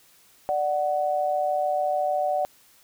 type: tone pair together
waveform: sine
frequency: 591 / 744.6 Hz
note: D5 / F#5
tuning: +11 / +11 cents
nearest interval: major third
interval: 400 cents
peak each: -25 / -24 dBFS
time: 0.49-2.45 s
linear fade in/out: 0 ms
effects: white hiss -57 dBFS RMS until 2.83 s